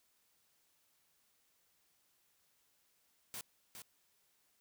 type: noise with echo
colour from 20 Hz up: white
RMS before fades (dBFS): -45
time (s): 3.34-3.41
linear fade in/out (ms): 0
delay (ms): 410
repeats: 1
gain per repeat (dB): -6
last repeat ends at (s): 3.82
effects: white hiss -75 dBFS RMS until 4.6 s